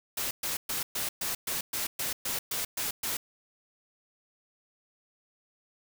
white noise bursts, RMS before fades -32 dBFS, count 12, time 0.17-3.17 s, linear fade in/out 5 ms, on 140 ms, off 120 ms, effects none

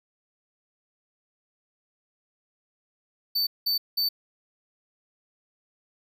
square tone bursts, 4548 Hz, C#8, 44 cents sharp, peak -23 dBFS, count 3, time 3.35-4.09 s, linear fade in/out 10 ms, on 120 ms, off 190 ms, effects none

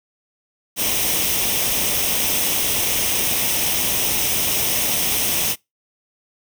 white noise with comb filter, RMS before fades -20 dBFS, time 0.76-5.56 s, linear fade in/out 50 ms, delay 0.34 ms, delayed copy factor +0.55, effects noise-tail reverb RT60 0.2 s tail -24 dB re dry

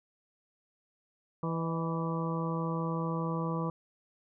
harmonic tone with a mistuned harmonic, 164.81 Hz, E3, in tune, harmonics 1 / 2 / 3 / 4 / 5 / 6 / 7, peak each -32 / -39 / -38 / -46 / -47 / -40 / -40 dBFS, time 1.43-3.7 s, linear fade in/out 2 ms, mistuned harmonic 4, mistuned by -65 cents, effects none

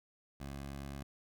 15% pulse tone, 69.3 Hz, C#2, in tune, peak -36 dBFS, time 0.4-1.03 s, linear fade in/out 5 ms, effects none

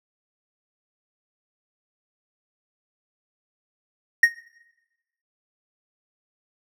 triangle tone with exponential decay, 1864.7 Hz, A#6, in tune, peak -6 dBFS, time 4.23-4.33 s, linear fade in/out 5 ms, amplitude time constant 20 ms, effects noise-tail reverb RT60 1.0 s tail -19 dB re dry

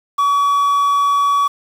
triangle tone with quantisation, 1134 Hz, C#6, 39 cents sharp, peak -10 dBFS, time 0.18-1.48 s, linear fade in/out 10 ms, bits 6, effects none

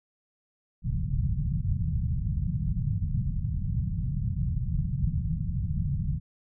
white low-pass noise, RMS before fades -28 dBFS, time 0.82-6.2 s, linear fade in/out 50 ms, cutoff 170 Hz, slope 48 dB/octave, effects none

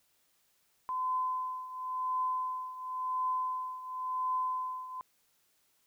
sine tone with tremolo, 1021 Hz, C6, 43 cents flat, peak -28 dBFS, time 0.89-5.01 s, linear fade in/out 0 ms, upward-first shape triangle, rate 0.94 Hz, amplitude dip 80%, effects white hiss -72 dBFS RMS until 5.86 s

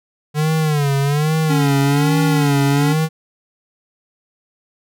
square tone with vibrato, 148.2 Hz, D3, 16 cents sharp, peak -15 dBFS, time 0.34-3.09 s, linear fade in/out 50 ms, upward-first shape sine, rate 1.2 Hz, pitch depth 120 cents each way
square tone with pitch glide, 278.8 to 282.2 Hz, C#4 to C#4, +10 to +31 cents, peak -18 dBFS, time 1.49-2.94 s, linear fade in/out 20 ms, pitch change +21 cents, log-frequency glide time 1.82-1.88 s
effects none

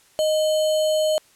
sine tone with sample-and-hold, 620 Hz, D#5, 6 cents flat, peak -17 dBFS, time 0.19-1.18 s, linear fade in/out 0 ms, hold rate 3675 Hz, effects white hiss -56 dBFS RMS until 1.35 s + low-pass 11000 Hz 12 dB/octave

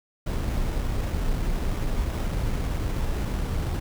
brown noise with sample-and-hold, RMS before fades -26 dBFS, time 0.26-3.8 s, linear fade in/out 10 ms, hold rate 4410 Hz, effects none

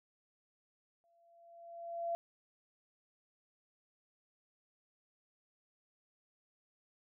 sine tone with exponential growth, 680 Hz, F5, 46 cents flat, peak -32 dBFS, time 1.04-2.15 s, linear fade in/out 0 ms, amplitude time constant 240 ms, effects none

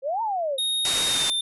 sine exponential two-way sweep, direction up then down, 510 to 932.3 to 510 Hz, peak -23 dBFS, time 0.02-0.59 s, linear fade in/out 50 ms, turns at 0.22 s
square tone with pitch glide, 3729 to 3585 Hz, A#7 to A7, 0 to +32 cents, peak -23 dBFS, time 0.58-1.41 s, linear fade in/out 5 ms, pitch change -68 cents, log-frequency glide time 1.06-1.28 s
white low-pass noise, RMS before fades -28 dBFS, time 0.85-1.3 s, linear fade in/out 0 ms, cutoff 10000 Hz, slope 48 dB/octave
effects none

